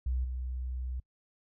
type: tone with level steps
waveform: sine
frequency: 63 Hz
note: B1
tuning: 35 cents sharp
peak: -28 / -33 dBFS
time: 0.06-1 s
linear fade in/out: 5 ms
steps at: 0.24 s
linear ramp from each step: 5 ms
effects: noise-tail reverb RT60 0.1 s tail -26 dB re dry